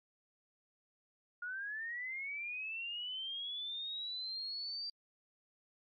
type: linear sweep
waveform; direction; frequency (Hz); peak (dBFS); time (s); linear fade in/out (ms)
sine; up; 1421 to 4695; -39; 1.42-4.9; 5
effects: AAC 32 kbps